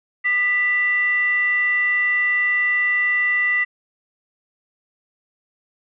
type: tone with frequency modulation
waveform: sine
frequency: 1975.5 Hz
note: B6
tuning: in tune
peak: -16 dBFS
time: 0.24-3.65 s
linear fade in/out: 20 ms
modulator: 761 Hz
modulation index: 0.3
effects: none